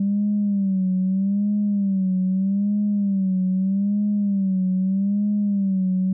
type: tone with vibrato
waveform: sine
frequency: 196 Hz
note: G3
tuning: in tune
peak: -17 dBFS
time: 0-6.13 s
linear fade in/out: 5 ms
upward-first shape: sine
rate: 0.8 Hz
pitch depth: 96 cents each way
effects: tanh soft clip ceiling -13 dBFS